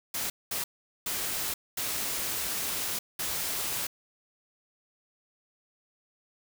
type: noise bursts at uneven times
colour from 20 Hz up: white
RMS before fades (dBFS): -32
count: 5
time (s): 0.14-0.3 / 0.51-0.64 / 1.06-1.54 / 1.77-2.99 / 3.19-3.87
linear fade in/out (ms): 5
effects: none